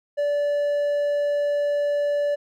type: tone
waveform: triangle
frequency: 580 Hz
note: D5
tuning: 22 cents flat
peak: -18 dBFS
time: 0.17-2.36 s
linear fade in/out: 20 ms
effects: none